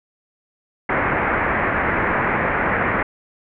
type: low-pass noise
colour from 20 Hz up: white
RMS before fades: -20 dBFS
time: 0.89-3.03 s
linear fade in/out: 5 ms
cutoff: 2100 Hz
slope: 48 dB/octave
effects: none